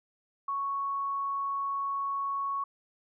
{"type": "tone", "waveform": "sine", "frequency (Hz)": 1109, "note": "C#6", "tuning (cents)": 0, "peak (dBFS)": -29, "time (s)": [0.48, 2.64], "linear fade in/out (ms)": 5, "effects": []}